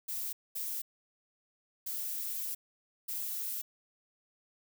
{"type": "noise bursts at uneven times", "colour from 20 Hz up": "violet", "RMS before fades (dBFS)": -37, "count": 4, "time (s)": [[0.08, 0.33], [0.55, 0.82], [1.86, 2.55], [3.08, 3.62]], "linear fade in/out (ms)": 10, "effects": []}